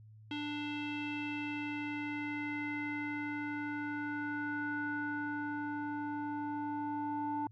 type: tone with low-pass filter sweep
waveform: square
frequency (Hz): 294.6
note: D4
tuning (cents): +6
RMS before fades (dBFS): -38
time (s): 0.31-7.47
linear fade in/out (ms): 2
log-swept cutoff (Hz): 3100 to 960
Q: 5.4
effects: added 108 Hz sine -53 dBFS peak until 7.51 s